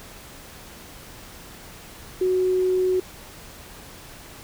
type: tone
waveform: sine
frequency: 369.7 Hz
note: F#4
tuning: 1 cent flat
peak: -18 dBFS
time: 2.21-3 s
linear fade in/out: 5 ms
effects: pink hiss -43 dBFS RMS until 4.43 s